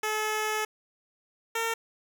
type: tone pair in turn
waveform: 10% pulse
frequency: 430 / 455.6 Hz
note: A4 / A#4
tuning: -40 / -40 cents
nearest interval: minor second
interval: 100 cents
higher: second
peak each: -19 dBFS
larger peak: neither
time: 0.03-0.65 / 1.55-1.74 s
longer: first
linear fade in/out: 5 ms
effects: none